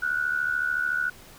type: tone with amplitude modulation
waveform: sine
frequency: 1470 Hz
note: F#6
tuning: 12 cents flat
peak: -20 dBFS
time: 0.02-1.1 s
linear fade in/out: 10 ms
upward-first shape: sine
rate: 73.7 Hz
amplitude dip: 75%
effects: pink hiss -49 dBFS RMS until 1.38 s